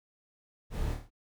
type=noise with echo; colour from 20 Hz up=brown; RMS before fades=-34 dBFS; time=0.7-0.97 s; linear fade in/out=50 ms; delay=27 ms; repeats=5; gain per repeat=-4 dB; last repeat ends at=1.105 s; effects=none